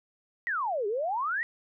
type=exponential two-way sweep; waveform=sine; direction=down then up; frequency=1975.5 to 392 to 1959 Hz; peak=-27 dBFS; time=0.47-1.43 s; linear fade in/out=0 ms; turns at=0.87 s; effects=none